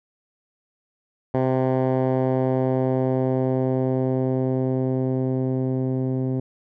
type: tone with low-pass filter sweep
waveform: 10% pulse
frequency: 130 Hz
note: C3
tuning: 11 cents flat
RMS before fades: -22 dBFS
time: 1.34-6.4 s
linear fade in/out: 5 ms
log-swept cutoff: 900 to 280 Hz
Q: 0.8
effects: none

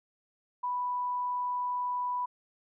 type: tone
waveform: sine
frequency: 987.8 Hz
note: B5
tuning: in tune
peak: -29 dBFS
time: 0.63-2.26 s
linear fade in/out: 10 ms
effects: none

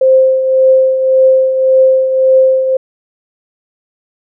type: tone with tremolo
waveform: sine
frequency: 524 Hz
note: C5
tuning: 2 cents sharp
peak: -3 dBFS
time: 0.01-2.77 s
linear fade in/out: 5 ms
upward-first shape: triangle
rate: 1.8 Hz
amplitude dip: 60%
effects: none

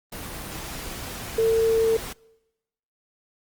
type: tone in noise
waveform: sine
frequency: 449.8 Hz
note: A4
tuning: 38 cents sharp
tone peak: -17 dBFS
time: 1.38-1.97 s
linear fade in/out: 5 ms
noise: pink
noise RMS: -35 dBFS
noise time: 0.12-2.13 s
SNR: +15 dB
effects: noise-tail reverb RT60 1.0 s tail -26 dB re dry + Opus 24 kbps

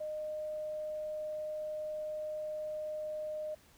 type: tone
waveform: sine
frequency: 613 Hz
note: D#5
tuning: 26 cents flat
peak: -36 dBFS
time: 0-3.55 s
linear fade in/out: 10 ms
effects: pink hiss -63 dBFS RMS until 3.77 s

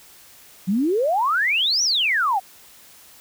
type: exponential two-way sweep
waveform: sine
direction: up then down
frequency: 177.1 to 6010 to 725 Hz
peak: -17 dBFS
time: 0.67-2.4 s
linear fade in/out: 20 ms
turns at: 1.83 s
effects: white hiss -48 dBFS RMS until 3.2 s

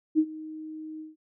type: tone with ADSR envelope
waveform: sine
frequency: 312.5 Hz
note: D#4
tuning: 8 cents sharp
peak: -16 dBFS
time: 0.15-1.16 s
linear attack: 36 ms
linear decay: 63 ms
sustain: -20 dB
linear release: 160 ms
effects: none

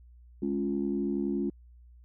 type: chord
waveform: sine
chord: Db major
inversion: second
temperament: equal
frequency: 207.7 / 277.2 / 349.2 Hz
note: Ab3 / Db4 / F4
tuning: 0 / 0 / 0 cents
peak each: -31 / -31 / -32 dBFS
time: 0.42-1.5 s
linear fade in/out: 5 ms
effects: tanh soft clip ceiling -18 dBFS + added 60 Hz sine -51 dBFS peak until 2.04 s

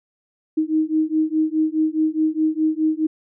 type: beating tone pair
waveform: sine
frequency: 311.1 / 315.9 Hz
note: D#4 / D#4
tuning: 0 / +26 cents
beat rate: 4.8 Hz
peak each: -20 dBFS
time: 0.57-3.07 s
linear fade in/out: 10 ms
effects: none

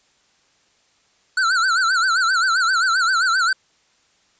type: tone with vibrato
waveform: square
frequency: 1435 Hz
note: F6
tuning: 47 cents sharp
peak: -16 dBFS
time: 1.37-3.53 s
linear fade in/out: 5 ms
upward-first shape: sine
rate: 7.6 Hz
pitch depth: 140 cents each way
effects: white hiss -60 dBFS RMS until 4.39 s + resampled to 16000 Hz

